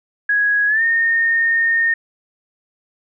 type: tone with pitch glide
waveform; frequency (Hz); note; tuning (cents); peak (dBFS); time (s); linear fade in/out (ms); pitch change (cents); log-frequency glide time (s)
sine; 1663 to 1834.6; G#6 to A#6; +2 to -28; -13; 0.29-1.94; 5; +170; 0.67-0.83
effects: none